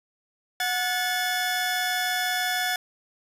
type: tone pair together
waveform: 20% pulse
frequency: 732 / 1730 Hz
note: F#5 / A6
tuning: -19 / -30 cents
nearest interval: octave + minor third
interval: 1489 cents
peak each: -22 dBFS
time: 0.6-2.76 s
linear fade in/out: 2 ms
effects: resampled to 32000 Hz + 8-bit